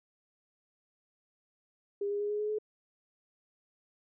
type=tone with pitch steps; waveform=sine; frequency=404.1 / 408.6 / 413.1 / 417.6 / 422.2 / 426.9 Hz; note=G#4 / G#4 / G#4 / G#4 / G#4 / G#4; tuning=-47 / -28 / -9 / +10 / +29 / +48 cents; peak=-30 dBFS; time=2.01-2.586 s; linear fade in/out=5 ms; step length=96 ms; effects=none